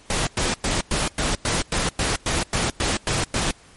pink noise bursts, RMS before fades -22 dBFS, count 13, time 0.1-3.51 s, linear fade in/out 2 ms, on 170 ms, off 100 ms, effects pink hiss -50 dBFS RMS until 3.76 s + MP3 48 kbps

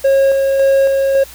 triangle tone with tremolo, 544 Hz, C#5, 33 cents flat, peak -6 dBFS, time 0.04-1.24 s, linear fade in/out 10 ms, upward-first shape square, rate 1.8 Hz, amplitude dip 30%, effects added 63 Hz sine -41 dBFS peak until 1.34 s + white hiss -37 dBFS RMS until 1.34 s

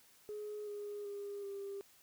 sine tone with pitch steps, 420.1 / 412.4 / 404.9 / 397.4 Hz, G#4 / G#4 / G#4 / G4, +20 / -12 / -44 / +24 cents, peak -40 dBFS, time 0.29-1.81 s, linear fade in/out 0 ms, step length 380 ms, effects tanh soft clip ceiling -37 dBFS + white hiss -65 dBFS RMS until 2.02 s

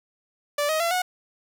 sawtooth tone with pitch steps, 583 / 628.5 / 677.5 / 730.3 Hz, D5 / D#5 / E5 / F#5, -13 / +17 / +47 / -23 cents, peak -18 dBFS, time 0.58-1.02 s, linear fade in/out 5 ms, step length 110 ms, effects 10-bit

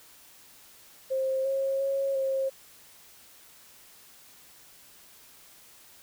sine tone with pitch steps, 529 / 541 / 547 / 536 Hz, C5 / C#5 / C#5 / C5, +19 / -42 / -23 / +42 cents, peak -25 dBFS, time 1.1-2.5 s, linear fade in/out 20 ms, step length 350 ms, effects white hiss -54 dBFS RMS until 6.02 s

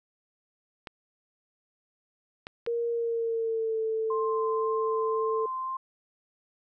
clicks, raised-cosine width 0.3 ms, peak -22 dBFS, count 3, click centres 0.872 / 2.469 / 2.664 s
sine tone with pitch glide, 468.9 to 442.8 Hz, A#4 to A4, +10 to +11 cents, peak -26 dBFS, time 2.67-5.46 s, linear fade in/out 5 ms, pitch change -99 cents, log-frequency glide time 2.9-3.8 s
sine tone with vibrato, 1046.5 Hz, C6, in tune, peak -30 dBFS, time 4.1-5.77 s, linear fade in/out 5 ms, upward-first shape sine, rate 1.9 Hz, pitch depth 12 cents each way
effects none

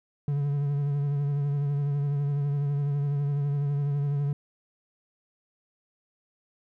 triangle tone with vibrato, 142.9 Hz, D3, 47 cents flat, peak -22 dBFS, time 0.28-4.33 s, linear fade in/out 2 ms, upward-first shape triangle, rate 12 Hz, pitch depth 41 cents each way, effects none

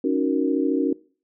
sine chord, D# minor seventh, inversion third, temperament equal, 277.2 / 311.1 / 370 / 466.2 Hz, C#4 / D#4 / F#4 / A#4, 0 / 0 / 0 / 0 cents, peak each -22 / -25 / -25 / -27 dBFS, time 0.04-0.93 s, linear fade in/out 5 ms, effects noise-tail reverb RT60 0.4 s tail -21 dB re dry

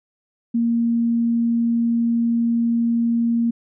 sine tone, 233.1 Hz, A#3, in tune, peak -16 dBFS, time 0.54-3.51 s, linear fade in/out 10 ms, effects none

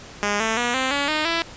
5% pulse tone with pitch steps, 205.2 / 222.5 / 241.2 / 261.5 / 283.6 / 307.5 / 333.3 Hz, G#3 / A3 / B3 / C4 / C#4 / D#4 / E4, -21 / +20 / -41 / -1 / +40 / -20 / +19 cents, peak -9 dBFS, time 0.23-1.42 s, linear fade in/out 0 ms, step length 170 ms, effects pink hiss -41 dBFS RMS until 1.56 s + resampled to 16000 Hz

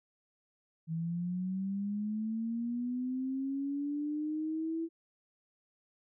sine linear sweep, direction up, 160.1 to 331.5 Hz, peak -32 dBFS, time 0.87-4.89 s, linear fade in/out 50 ms, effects none

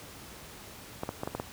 clicks, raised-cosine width 1 ms, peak -18 dBFS, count 6, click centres 1.034 / 1.091 / 1.234 / 1.275 / 1.35 / 1.399 s, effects pink hiss -47 dBFS RMS until 1.52 s + high-pass 60 Hz 12 dB/octave

